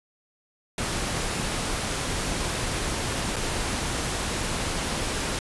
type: noise with dropouts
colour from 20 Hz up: pink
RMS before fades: -28 dBFS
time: 0.78-5.39 s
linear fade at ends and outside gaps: 2 ms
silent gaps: 3.36-3.364 s
effects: resampled to 24000 Hz